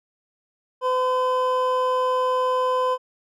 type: tone pair together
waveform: triangle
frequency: 508.3 / 1019 Hz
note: B4 / C6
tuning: +50 / -46 cents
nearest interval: octave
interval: 1204 cents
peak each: -20 dBFS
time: 0.81-2.98 s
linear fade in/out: 50 ms
effects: none